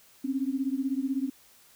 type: beating tone pair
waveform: sine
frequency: 261.6 / 277.6 Hz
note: C4 / C#4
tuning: 0 / +3 cents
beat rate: 16 Hz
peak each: -29 / -30 dBFS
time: 0.24-1.3 s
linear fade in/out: 10 ms
effects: white hiss -58 dBFS RMS until 1.75 s